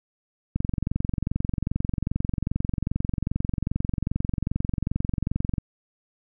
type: click train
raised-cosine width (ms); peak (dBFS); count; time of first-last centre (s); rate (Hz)
5; -12; 114; 0.56-5.582; 22.5
effects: none